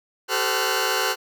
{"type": "tone cluster", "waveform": "15% pulse", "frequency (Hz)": [383.5, 439.2, 516, 1389, 1499], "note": ["G4", "A4", "C5", "F6", "F#6"], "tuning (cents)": [-38, -3, -24, -10, 22], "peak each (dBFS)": -21, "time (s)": [0.28, 1.16], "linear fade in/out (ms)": 50, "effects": []}